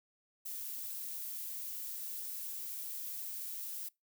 violet noise, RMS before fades -42 dBFS, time 0.45-3.89 s, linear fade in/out 10 ms, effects noise-tail reverb RT60 0.2 s tail -24 dB re dry

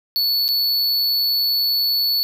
square tone with dropouts, 4435 Hz, C#8, in tune, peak -17 dBFS, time 0.16-2.23 s, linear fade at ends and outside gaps 0 ms, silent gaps 0.481-0.488 s, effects none

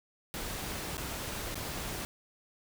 pink noise with dropouts, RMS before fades -38 dBFS, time 0.34-2.05 s, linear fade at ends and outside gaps 0 ms, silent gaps 0.97-0.979 / 1.544-1.555 s, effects none

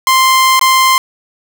sawtooth tone with dropouts, 1046.5 Hz, C6, in tune, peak -3 dBFS, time 0.07-0.98 s, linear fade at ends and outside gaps 1 ms, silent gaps 0.594-0.612 s, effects none

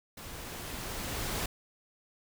pink noise with level ramp, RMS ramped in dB -45 to -33 dBFS, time 0.17-1.46 s, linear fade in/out 5 ms, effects none

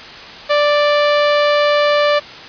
sawtooth tone, 587.3 Hz, D5, in tune, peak -7 dBFS, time 0.49-2.2 s, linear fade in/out 20 ms, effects white hiss -33 dBFS RMS until 2.48 s + resampled to 11025 Hz

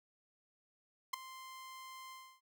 sawtooth tone with ADSR envelope, 1045 Hz, C6, 2 cents flat, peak -27 dBFS, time 1.13-2.41 s, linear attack 9 ms, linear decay 6 ms, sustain -18 dB, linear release 300 ms, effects none

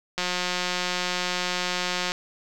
click train, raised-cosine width 0.2 ms, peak -9 dBFS, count 350, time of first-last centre 0.18-2.119 s, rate 180 Hz, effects none

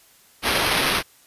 white noise with sample-and-hold, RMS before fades -21 dBFS, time 0.42-1.03 s, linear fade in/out 50 ms, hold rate 7350 Hz, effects white hiss -54 dBFS RMS until 1.26 s + resampled to 32000 Hz

